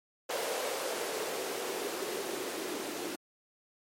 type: noise with band-pass filter sweep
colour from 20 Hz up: blue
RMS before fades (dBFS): -36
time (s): 0.29-3.16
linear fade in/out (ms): 10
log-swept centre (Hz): 520 to 320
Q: 3.4
effects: MP3 64 kbps